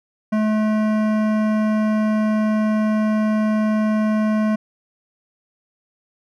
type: tone with hard clipping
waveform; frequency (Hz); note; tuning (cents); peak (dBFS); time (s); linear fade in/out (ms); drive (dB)
sine; 215.2; A3; -38; -18; 0.32-4.56; 10; 15
effects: none